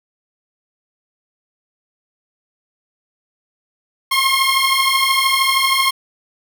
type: beating tone pair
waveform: 15% pulse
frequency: 1065 / 1078 Hz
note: C6 / C#6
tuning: +30 / -49 cents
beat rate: 13 Hz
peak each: -10 dBFS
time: 4.11-5.91 s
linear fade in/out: 10 ms
effects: none